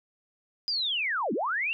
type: linear two-way sweep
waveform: sine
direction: down then up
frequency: 4974 to 191.1 to 2818 Hz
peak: -26 dBFS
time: 0.68-1.73 s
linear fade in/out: 0 ms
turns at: 1.33 s
effects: none